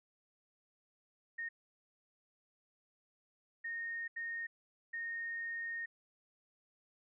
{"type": "tone bursts at uneven times", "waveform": "sine", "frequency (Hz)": 1848, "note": "A#6", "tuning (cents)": -16, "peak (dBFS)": -38, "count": 4, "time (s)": [[1.38, 1.49], [3.64, 4.08], [4.16, 4.47], [4.93, 5.86]], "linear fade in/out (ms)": 10, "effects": []}